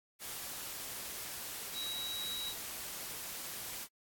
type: tone in noise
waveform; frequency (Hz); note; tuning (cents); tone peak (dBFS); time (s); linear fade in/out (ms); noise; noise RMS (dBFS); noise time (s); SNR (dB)
sine; 3864; B7; -39; -38; 1.73-2.54; 50; white; -43; 0.19-3.88; +2
effects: AAC 64 kbps